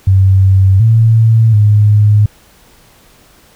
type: tone with pitch steps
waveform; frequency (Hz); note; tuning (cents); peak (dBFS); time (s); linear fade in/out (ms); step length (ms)
sine; 95.8 / 112.7 / 104.8; G2 / A2 / G#2; -39 / +42 / +16; -4; 0.07-2.26; 5; 730
effects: pink hiss -45 dBFS RMS until 3.55 s